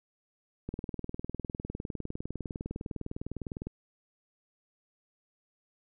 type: click train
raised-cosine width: 3 ms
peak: -23 dBFS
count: 60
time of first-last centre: 0.69-3.67 s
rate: 19.8 Hz
effects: none

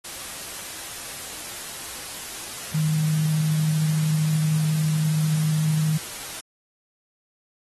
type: tone in noise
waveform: sine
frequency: 155.56 Hz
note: D#3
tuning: in tune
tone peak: -19 dBFS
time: 2.74-5.98 s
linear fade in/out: 10 ms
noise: white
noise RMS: -35 dBFS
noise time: 0.04-6.41 s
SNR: +13 dB
effects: AAC 32 kbps

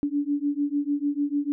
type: beating tone pair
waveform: sine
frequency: 285.1 / 291.8 Hz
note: C#4 / D4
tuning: +49 / -11 cents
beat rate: 6.7 Hz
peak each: -26 dBFS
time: 0.03-1.52 s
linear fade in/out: 0 ms
effects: none

